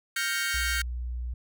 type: chord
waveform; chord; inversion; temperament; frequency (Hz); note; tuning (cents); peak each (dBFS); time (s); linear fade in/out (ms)
sawtooth; G half-diminished seventh; third; equal; 1396.9 / 1568 / 1864.7 / 2217; F6 / G6 / Bb6 / Db7; 0 / 0 / 0 / 0; -30 / -27 / -30 / -30; 0.16-0.82; 5
type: tone with pitch glide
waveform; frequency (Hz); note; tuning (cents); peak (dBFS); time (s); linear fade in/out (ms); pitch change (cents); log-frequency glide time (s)
sine; 61.4 to 60.73; B1 to B1; -9 to -28; -30; 0.54-1.34; 5; -19; 0.68-0.88
effects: none